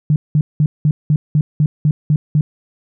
sine tone bursts, 150.6 Hz, D3, 44 cents sharp, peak -9 dBFS, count 10, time 0.1-2.41 s, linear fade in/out 2 ms, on 60 ms, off 190 ms, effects none

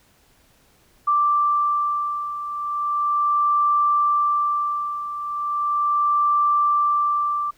sine beating tone pair, 1174.7 / 1175.07 Hz, D6 / D6, 0 / +1 cents, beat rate 0.37 Hz, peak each -19 / -24 dBFS, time 1.07-7.51 s, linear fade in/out 10 ms, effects pink hiss -58 dBFS RMS until 7.57 s

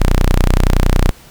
sawtooth tone, 30.68 Hz, B0, 11 cents flat, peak -5 dBFS, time 0-1.11 s, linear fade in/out 0 ms, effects pink hiss -42 dBFS RMS until 1.3 s

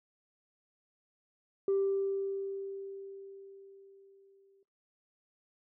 sine tone with exponential decay, 392 Hz, G4, in tune, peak -24 dBFS, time 1.68-4.63 s, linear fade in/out 2 ms, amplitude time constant 640 ms, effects noise-tail reverb RT60 0.4 s tail -20 dB re dry + tanh soft clip ceiling -23 dBFS

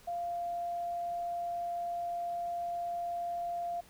sine tone, 694 Hz, F5, 11 cents flat, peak -33 dBFS, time 0.07-3.81 s, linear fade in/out 10 ms, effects pink hiss -59 dBFS RMS until 3.89 s

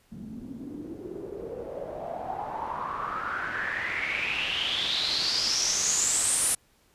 white noise with low-pass filter sweep, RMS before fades -30 dBFS, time 0.11-6.55 s, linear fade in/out 5 ms, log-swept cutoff 200 to 9900 Hz, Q 7.2, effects pink hiss -64 dBFS RMS until 6.94 s + resampled to 32000 Hz

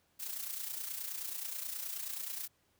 blue noise with amplitude modulation, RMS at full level -38 dBFS, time 0.19-2.48 s, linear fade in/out 20 ms, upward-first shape sine, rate 29.4 Hz, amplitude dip 60%, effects pink hiss -73 dBFS RMS until 2.79 s + high-pass 60 Hz 12 dB/octave

